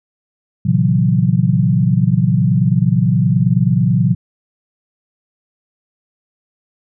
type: chord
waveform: sine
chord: F# dominant seventh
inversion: first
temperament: equal with one note detuned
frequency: 116.54 / 135.35 / 164.81 / 185 Hz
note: A#2 / C#3 / E3 / F#3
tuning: 0 / -41 / 0 / 0 cents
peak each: -16 dBFS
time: 0.65-4.15 s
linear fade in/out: 10 ms
effects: none